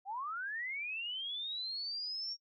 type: linear sweep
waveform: sine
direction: up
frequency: 740 to 5588 Hz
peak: -37 dBFS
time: 0.05-2.37 s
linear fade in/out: 50 ms
effects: noise-tail reverb RT60 0.1 s tail -25 dB re dry